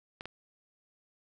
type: clicks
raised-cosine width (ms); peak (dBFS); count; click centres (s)
0.3; -24; 2; 0.209 / 0.256
effects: none